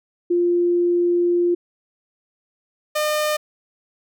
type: tone pair in turn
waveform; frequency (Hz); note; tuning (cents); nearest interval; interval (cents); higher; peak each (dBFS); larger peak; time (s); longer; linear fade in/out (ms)
sine / sawtooth; 349.2 / 606; F4 / D#5; 0 / -46; minor seventh; 954; second; -15; neither; 0.3-1.55 / 2.95-3.37; first; 10
effects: none